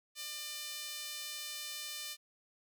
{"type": "tone with high-pass filter", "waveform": "sawtooth", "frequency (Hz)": 598, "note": "D5", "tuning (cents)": 31, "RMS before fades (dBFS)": -43, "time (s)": [0.15, 2.17], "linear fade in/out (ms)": 50, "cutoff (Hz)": 3500, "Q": 1, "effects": []}